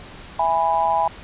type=chord; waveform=sine; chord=E major; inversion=none; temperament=just; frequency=659.3 / 824.1 / 988.9 Hz; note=E5 / G#5 / B5; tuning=0 / -14 / +2 cents; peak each=-24 / -19 / -21 dBFS; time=0.39-1.08 s; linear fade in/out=5 ms; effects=pink hiss -40 dBFS RMS until 1.23 s + resampled to 8000 Hz